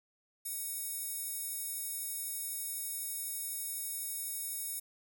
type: tone with high-pass filter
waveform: square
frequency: 752 Hz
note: F#5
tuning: 28 cents sharp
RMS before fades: -39 dBFS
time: 0.45-4.8 s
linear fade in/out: 10 ms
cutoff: 10000 Hz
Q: 1.8
effects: none